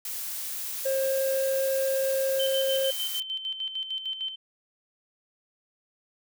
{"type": "noise", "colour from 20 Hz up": "blue", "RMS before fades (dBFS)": -34, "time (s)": [0.05, 3.2], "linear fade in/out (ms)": 2}
{"type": "tone", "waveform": "triangle", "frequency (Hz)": 536, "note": "C5", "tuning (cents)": 42, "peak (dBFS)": -22, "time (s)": [0.85, 2.91], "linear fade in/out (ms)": 10}
{"type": "tone with tremolo", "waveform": "sine", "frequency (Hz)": 3088, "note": "G7", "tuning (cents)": -27, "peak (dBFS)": -28, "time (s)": [2.39, 4.36], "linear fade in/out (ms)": 10, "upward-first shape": "square", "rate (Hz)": 6.6, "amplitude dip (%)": 60}
{"effects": []}